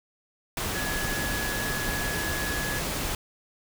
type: tone in noise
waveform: sine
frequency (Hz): 1687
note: G#6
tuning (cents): +27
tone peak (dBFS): -32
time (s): 0.75-2.79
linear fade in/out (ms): 2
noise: pink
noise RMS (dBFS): -30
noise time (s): 0.57-3.15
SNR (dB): -5
effects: none